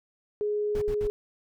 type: tone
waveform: sine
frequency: 417.8 Hz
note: G#4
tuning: 10 cents sharp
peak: -25 dBFS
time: 0.41-1.1 s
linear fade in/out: 0 ms
type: noise bursts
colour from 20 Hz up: brown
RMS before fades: -34 dBFS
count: 3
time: 0.75-1.072 s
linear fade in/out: 2 ms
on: 66 ms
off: 62 ms
effects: none